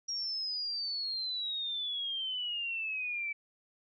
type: exponential sweep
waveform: sine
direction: down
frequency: 5640 to 2300 Hz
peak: -33 dBFS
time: 0.08-3.33 s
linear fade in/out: 10 ms
effects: none